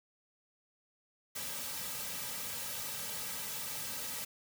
white noise with comb filter, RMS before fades -40 dBFS, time 1.35-4.25 s, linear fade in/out 10 ms, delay 2.8 ms, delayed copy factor -0.95, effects none

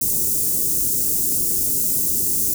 white band-stop noise, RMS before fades -20 dBFS, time 0.01-2.54 s, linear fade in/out 5 ms, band 400 to 6900 Hz, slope 24 dB/octave, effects none

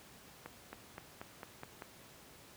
accelerating click train, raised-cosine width 0.5 ms, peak -29 dBFS, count 7, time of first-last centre 0.46-1.822 s, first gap 270 ms, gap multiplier 0.93, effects pink hiss -57 dBFS RMS until 2.56 s + high-pass 80 Hz 12 dB/octave

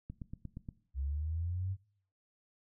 click train, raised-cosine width 5 ms, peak -30 dBFS, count 6, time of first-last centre 0.1-0.688 s, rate 8.5 Hz
sine linear sweep, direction up, 65.41 to 98 Hz, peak -33 dBFS, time 0.94-1.77 s, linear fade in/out 50 ms
effects noise-tail reverb RT60 0.5 s tail -18 dB re dry

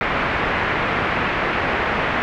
white low-pass noise, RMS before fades -21 dBFS, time 0.01-2.22 s, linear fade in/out 0 ms, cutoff 2200 Hz, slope 24 dB/octave, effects none

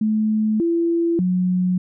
sine tone with pitch steps, 216.1 / 337.2 / 182.1 Hz, A3 / E4 / F#3, -31 / +39 / -27 cents, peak -16 dBFS, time 0.01-1.78 s, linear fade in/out 5 ms, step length 590 ms, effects none

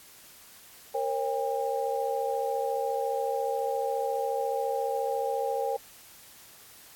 sine tone cluster, 465.7 / 540 / 803 Hz, A#4 / C#5 / G5, -2 / -45 / +41 cents, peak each -31 dBFS, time 0.94-5.77 s, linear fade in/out 10 ms, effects white hiss -52 dBFS RMS until 6.95 s + AAC 64 kbps

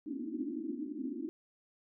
white band-pass noise, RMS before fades -39 dBFS, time 0.06-1.29 s, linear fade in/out 0 ms, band 230 to 340 Hz, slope 96 dB/octave, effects none

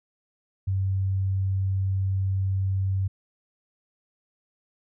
sine tone, 96 Hz, G2, 36 cents flat, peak -22 dBFS, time 0.67-3.08 s, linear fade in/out 10 ms, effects none

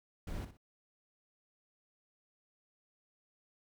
brown noise with echo, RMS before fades -40 dBFS, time 0.27-0.45 s, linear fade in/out 5 ms, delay 61 ms, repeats 2, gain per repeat -10 dB, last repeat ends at 0.572 s, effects none

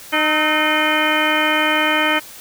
harmonic tone with a mistuned harmonic, 306 Hz, D#4, 29 cents flat, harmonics 1 / 2 / 3 / 4 / 5 / 6 / 7 / 8 / 10, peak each -23 / -23 / -23 / -23 / -23 / -23 / -23 / -23 / -23 dBFS, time 0.12-2.2 s, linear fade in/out 20 ms, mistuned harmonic 4, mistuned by +70 cents, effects white hiss -38 dBFS RMS until 2.4 s

